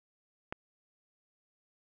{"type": "click", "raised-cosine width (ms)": 0.5, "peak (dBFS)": -21, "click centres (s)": 0.525, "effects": []}